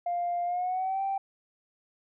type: tone with pitch glide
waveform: sine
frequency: 700 to 781.2 Hz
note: F5 to G5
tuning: +4 to -6 cents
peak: -26 dBFS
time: 0.06-1.18 s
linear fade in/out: 5 ms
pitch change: +190 cents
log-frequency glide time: 0.45-1.02 s
effects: tanh soft clip ceiling -23 dBFS